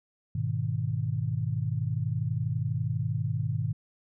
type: chord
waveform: sine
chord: G# minor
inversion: none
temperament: equal with one note detuned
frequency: 103.17 / 123.47 / 155.56 Hz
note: G#2 / B2 / D#3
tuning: -11 / 0 / 0 cents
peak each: -31 / -30 / -32 dBFS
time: 0.35-3.73 s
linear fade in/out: 5 ms
effects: none